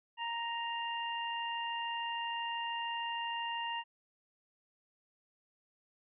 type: harmonic tone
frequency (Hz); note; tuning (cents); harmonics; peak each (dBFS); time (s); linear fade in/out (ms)
933; A#5; +1; 1 / 2 / 3; -37 / -43 / -40; 0.17-3.84; 50
effects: none